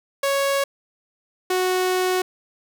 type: tone pair in turn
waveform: sawtooth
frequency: 554.4 / 368.6 Hz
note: C#5 / F#4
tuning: 0 / -7 cents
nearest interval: perfect fifth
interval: 707 cents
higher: first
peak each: -15 dBFS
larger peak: neither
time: 0.23-0.64 / 1.5-2.22 s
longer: second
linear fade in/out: 5 ms
effects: none